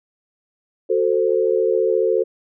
sine chord, F# diminished, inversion none, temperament equal with one note detuned, 370 / 444.3 / 523.3 Hz, F#4 / A4 / C5, 0 / +17 / 0 cents, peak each -20 / -18 / -21 dBFS, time 0.89-2.24 s, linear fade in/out 20 ms, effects none

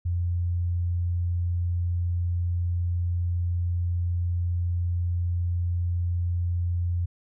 sine tone, 87.31 Hz, F2, in tune, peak -23 dBFS, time 0.05-7.06 s, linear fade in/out 10 ms, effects none

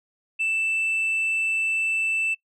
sine tone, 2651 Hz, E7, 9 cents sharp, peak -19 dBFS, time 0.39-2.35 s, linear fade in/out 20 ms, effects noise-tail reverb RT60 0.1 s tail -22 dB re dry + tanh soft clip ceiling -20 dBFS

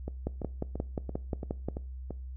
two click trains, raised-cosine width 2 ms, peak -18 / -23 dBFS, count 9 / 7, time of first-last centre 0.27-1.686 / 0.08-2.107 s, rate 5.65 / 2.96 Hz, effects noise-tail reverb RT60 0.4 s tail -21 dB re dry + added 64 Hz sine -38 dBFS peak until 2.36 s

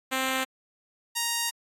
5% pulse tone pair in turn, 262.4 / 935.1 Hz, C4 / A#5, +5 / +5 cents, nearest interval octave + minor seventh, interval 2200 cents, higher second, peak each -14 / -14 dBFS, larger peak neither, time 0.11-0.45 / 1.15-1.51 s, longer second, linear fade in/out 20 ms, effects AAC 64 kbps

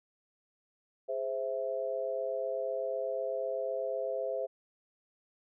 sine chord, Ab augmented, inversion none, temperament equal, 415.3 / 523.3 / 659.3 Hz, Ab4 / C5 / E5, 0 / 0 / 0 cents, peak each -39 / -34 / -36 dBFS, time 1.08-4.47 s, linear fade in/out 20 ms, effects none

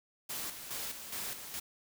white noise with tremolo, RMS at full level -39 dBFS, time 0.29-1.6 s, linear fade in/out 10 ms, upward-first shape square, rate 2.4 Hz, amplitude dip 55%, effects none

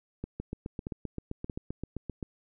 two click trains, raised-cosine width 3 ms, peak -22 / -22 dBFS, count 15 / 3, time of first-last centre 0.4-2.228 / 0.24-1.498 s, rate 7.66 / 1.59 Hz, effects none

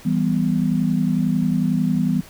sine chord, E minor, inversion none, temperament equal, 164.81 / 196 / 246.9 Hz, E3 / G3 / B3, 0 / 0 / 0 cents, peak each -21 dBFS, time 0.05-2.21 s, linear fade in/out 10 ms, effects pink hiss -44 dBFS RMS until 2.29 s

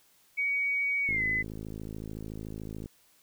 sine tone with pitch glide, 2253 to 2019 Hz, C#7 to B6, +28 to +38 cents, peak -26 dBFS, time 0.37-1.43 s, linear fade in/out 20 ms, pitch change -190 cents, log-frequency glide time 1.05-1.23 s
click train, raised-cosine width 3 ms, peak -27 dBFS, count 96, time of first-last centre 1.09-2.859 s, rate 53.7 Hz
effects white hiss -64 dBFS RMS until 3.22 s

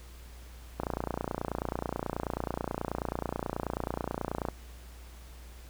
click train, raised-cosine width 1 ms, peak -17 dBFS, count 109, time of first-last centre 0.8-4.486 s, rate 29.3 Hz, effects added 60 Hz sine -46 dBFS peak until 5.69 s + pink hiss -55 dBFS RMS until 5.69 s

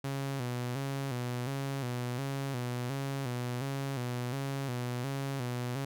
sawtooth tone with vibrato, 130 Hz, C3, 11 cents flat, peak -29 dBFS, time 0.04-5.85 s, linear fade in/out 5 ms, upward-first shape square, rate 1.4 Hz, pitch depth 96 cents each way, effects none

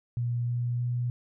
sine tone with pitch steps, 120 / 120.97 / 121.96 Hz, B2 / B2 / B2, -49 / -35 / -21 cents, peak -26 dBFS, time 0.17-1.1 s, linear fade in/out 0 ms, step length 310 ms, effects none

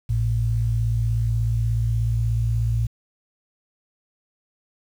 sine tone pair together, 56.65 / 113.2 Hz, A#1 / A2, -49 / +50 cents, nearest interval octave, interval 1199 cents, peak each -24 / -20 dBFS, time 0.09-2.87 s, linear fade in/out 10 ms, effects 8-bit

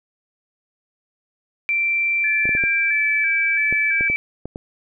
sine tone with pitch glide, 2349 to 2313 Hz, D7 to D7, 0 to -27 cents, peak -17 dBFS, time 1.69-4.16 s, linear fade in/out 0 ms, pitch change -27 cents, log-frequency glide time 2.66-3.07 s
sine tone with vibrato, 1672 Hz, G#6, 11 cents sharp, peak -23 dBFS, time 2.24-4.08 s, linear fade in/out 2 ms, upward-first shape square, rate 1.5 Hz, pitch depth 60 cents each way
clicks, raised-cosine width 2 ms, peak -16 dBFS, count 9, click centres 2.455 / 2.492 / 2.551 / 2.638 / 3.726 / 4.009 / 4.1 / 4.456 / 4.559 s
effects none

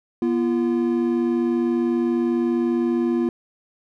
triangle tone pair together, 242.6 / 342.6 Hz, B3 / F4, -31 / -33 cents, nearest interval tritone, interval 598 cents, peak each -19 dBFS, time 0.22-3.29 s, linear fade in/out 2 ms, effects none

